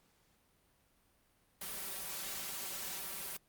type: noise with comb filter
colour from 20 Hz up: white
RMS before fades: -42 dBFS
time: 1.61-3.37 s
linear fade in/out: 5 ms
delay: 5.2 ms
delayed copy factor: +0.7
effects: pink hiss -72 dBFS RMS until 3.48 s + Opus 48 kbps